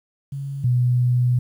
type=tone pair in turn; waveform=sine; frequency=138.8 / 123.66 Hz; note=C#3 / B2; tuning=+3 / +3 cents; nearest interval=major second; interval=200 cents; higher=first; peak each=-26 / -15 dBFS; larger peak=second; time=0.32-0.64 / 0.64-1.39 s; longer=second; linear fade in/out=5 ms; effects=9-bit